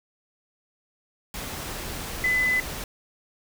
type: tone in noise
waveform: sine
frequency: 2011 Hz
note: B6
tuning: 31 cents sharp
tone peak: -20 dBFS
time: 2.24-2.6 s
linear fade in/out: 2 ms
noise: pink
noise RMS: -34 dBFS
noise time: 1.34-2.84 s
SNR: +11 dB
effects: none